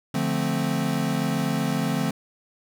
square chord, D minor seventh, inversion none, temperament equal, 146.83 / 174.61 / 220 / 261.6 Hz, D3 / F3 / A3 / C4, 0 / 0 / 0 / 0 cents, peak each -29 dBFS, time 0.14-2.11 s, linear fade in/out 5 ms, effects none

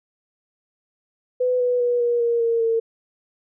sine tone with pitch steps, 501 / 493 / 485.1 / 477.3 / 469.6 / 462.1 / 454.7 Hz, B4 / B4 / B4 / A#4 / A#4 / A#4 / A#4, +25 / -3 / -31 / +41 / +13 / -15 / -43 cents, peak -17 dBFS, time 1.4-2.8 s, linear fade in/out 10 ms, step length 200 ms, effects none

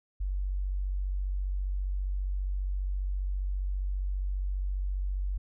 sine tone, 47.43 Hz, F#1, 44 cents sharp, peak -28 dBFS, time 0.2-5.38 s, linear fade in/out 10 ms, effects none

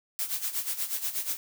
blue noise with tremolo, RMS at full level -29 dBFS, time 0.19-1.37 s, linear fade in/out 0 ms, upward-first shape sine, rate 8.3 Hz, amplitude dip 75%, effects none

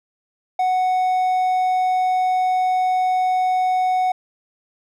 triangle tone, 740 Hz, F#5, in tune, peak -14 dBFS, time 0.59-4.12 s, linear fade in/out 5 ms, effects none

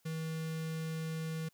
square tone with notch filter, 160.4 Hz, E3, 47 cents flat, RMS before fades -38 dBFS, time 0.05-1.49 s, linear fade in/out 10 ms, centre 850 Hz, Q 1.7, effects white hiss -72 dBFS RMS until 1.53 s

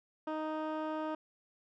15% pulse tone with low-pass filter, 311.1 Hz, D#4, in tune, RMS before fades -37 dBFS, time 0.27-1.15 s, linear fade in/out 5 ms, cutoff 1600 Hz, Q 0.68, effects none

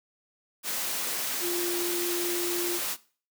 sine tone in noise, 349.2 Hz, F4, in tune, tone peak -29 dBFS, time 1.4-2.8 s, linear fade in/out 50 ms, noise white, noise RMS -31 dBFS, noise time 0.63-2.97 s, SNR -1 dB, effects noise-tail reverb RT60 0.4 s tail -19 dB re dry + high-pass 200 Hz 12 dB/octave

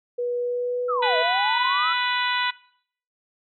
sine tone with pitch glide, 486.2 to 493.3 Hz, B4 to B4, -27 to -2 cents, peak -23 dBFS, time 0.18-1.23 s, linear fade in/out 10 ms, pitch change +25 cents, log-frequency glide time 0.38-0.83 s
sine exponential two-way sweep, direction down then up, 1378 to 629 to 1376 Hz, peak -23 dBFS, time 0.88-1.94 s, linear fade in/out 20 ms, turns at 1.17 s
harmonic tone, 493.9 Hz, B4, in tune, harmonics 2 / 3 / 4 / 5 / 6 / 7 / 8, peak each -26 / -28 / -29 / -30 / -31 / -31 / -32 dBFS, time 1.02-2.51 s, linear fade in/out 10 ms
effects noise-tail reverb RT60 0.6 s tail -20 dB re dry

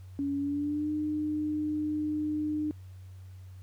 sine tone with pitch glide, 281.1 to 303 Hz, C#4 to D#4, +24 to -46 cents, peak -28 dBFS, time 0.19-2.71 s, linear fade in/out 0 ms, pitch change +130 cents, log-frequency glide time 0.39-0.9 s, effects added 93 Hz sine -44 dBFS peak until 3.62 s + pink hiss -65 dBFS RMS until 3.62 s

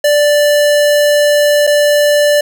square tone with dropouts, 587 Hz, D5, 1 cent flat, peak -8 dBFS, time 0.04-2.41 s, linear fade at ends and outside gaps 5 ms, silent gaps 1.669-1.673 s, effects none

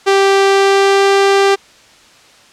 sawtooth tone with pitch glide, 392 to 394.5 Hz, G4 to G4, 0 to +11 cents, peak -4 dBFS, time 0.06-1.56 s, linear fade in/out 20 ms, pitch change +11 cents, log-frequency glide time 0.46-1.07 s, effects white hiss -44 dBFS RMS until 2.52 s + low-pass 6000 Hz 12 dB/octave

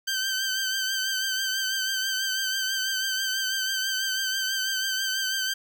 15% pulse tone with vibrato, 1551 Hz, G6, 19 cents flat, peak -19 dBFS, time 0.07-5.54 s, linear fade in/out 10 ms, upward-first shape triangle, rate 6.1 Hz, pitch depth 42 cents each way, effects none

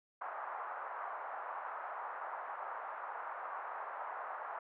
white band-pass noise, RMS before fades -43 dBFS, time 0.21-4.59 s, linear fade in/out 5 ms, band 700 to 1300 Hz, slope 24 dB/octave, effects low-pass 2000 Hz 12 dB/octave

